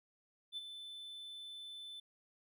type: tone with ADSR envelope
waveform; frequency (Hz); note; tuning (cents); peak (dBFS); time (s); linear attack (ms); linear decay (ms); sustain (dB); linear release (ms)
triangle; 3520; A7; 0; -36; 0.52-2; 52; 26; -9; 5
effects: tanh soft clip ceiling -35 dBFS